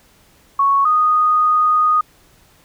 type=tone pair in turn; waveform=sine; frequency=1108.7 / 1238.7 Hz; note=C#6 / D#6; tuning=0 / -8 cents; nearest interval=major second; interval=192 cents; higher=second; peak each=-11 dBFS; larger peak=neither; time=0.59-0.85 / 0.85-2.01 s; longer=second; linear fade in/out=5 ms; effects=pink hiss -52 dBFS RMS until 2.64 s